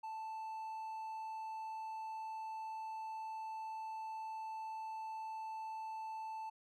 triangle tone, 881 Hz, A5, 2 cents sharp, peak -40 dBFS, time 0.03-6.5 s, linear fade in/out 10 ms, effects none

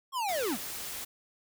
square linear sweep, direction down, 1108.7 to 172 Hz, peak -30 dBFS, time 0.12-0.58 s, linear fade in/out 50 ms
white noise, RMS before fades -39 dBFS, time 0.28-1.05 s, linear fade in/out 10 ms
effects none

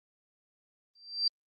sine tone with exponential growth, 4699 Hz, D8, in tune, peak -22 dBFS, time 0.95-1.28 s, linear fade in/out 5 ms, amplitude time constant 71 ms, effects Opus 32 kbps

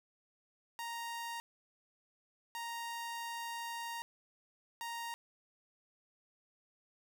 sawtooth tone bursts at uneven times, 932.3 Hz, A#5, in tune, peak -36 dBFS, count 3, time 0.79-1.4 / 2.55-4.02 / 4.81-5.14 s, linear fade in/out 0 ms, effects none

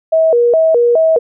sine tone with vibrato, 554.4 Hz, C#5, in tune, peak -7 dBFS, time 0.12-1.19 s, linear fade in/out 10 ms, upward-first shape square, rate 2.4 Hz, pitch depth 260 cents each way, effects none

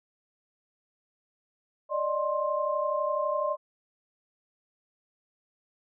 sine tone cluster, 584 / 616 / 1055 Hz, D5 / D#5 / C6, -10 / -17 / +14 cents, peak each -30 dBFS, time 1.89-3.57 s, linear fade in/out 50 ms, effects none

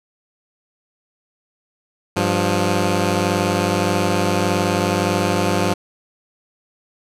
10% pulse tone pair together, 99.3 / 176.93 Hz, G2 / F3, +23 / +23 cents, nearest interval minor seventh, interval 1000 cents, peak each -11 dBFS, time 2.16-5.74 s, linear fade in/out 10 ms, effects low-pass 11000 Hz 12 dB/octave

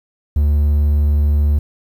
triangle tone, 73.42 Hz, D2, in tune, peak -9 dBFS, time 0.36-1.59 s, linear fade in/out 5 ms, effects 8-bit

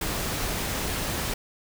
pink noise, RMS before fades -29 dBFS, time 0.01-1.34 s, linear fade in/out 5 ms, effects none

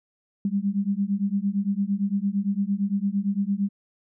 sine beating tone pair, 195.2 / 204 Hz, G3 / G#3, -7 / -31 cents, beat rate 8.8 Hz, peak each -25 dBFS, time 0.45-3.69 s, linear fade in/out 2 ms, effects none

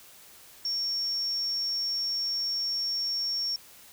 sine tone, 5500 Hz, F8, 27 cents flat, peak -27 dBFS, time 0.65-3.56 s, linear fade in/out 2 ms, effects white hiss -52 dBFS RMS until 3.92 s

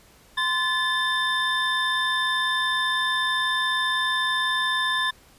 triangle tone cluster, 1035 / 1737 / 3591 Hz, C6 / A6 / A7, -19 / -23 / +35 cents, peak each -25 / -23 / -25 dBFS, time 0.37-5.11 s, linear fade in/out 10 ms, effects pink hiss -54 dBFS RMS until 5.38 s + resampled to 32000 Hz

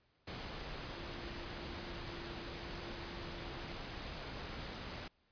sine tone in noise, 343.6 Hz, F4, 28 cents flat, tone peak -52 dBFS, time 0.96-3.76 s, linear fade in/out 5 ms, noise pink, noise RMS -45 dBFS, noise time 0.27-5.08 s, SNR -10 dB, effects pink hiss -75 dBFS RMS until 5.31 s + resampled to 11025 Hz

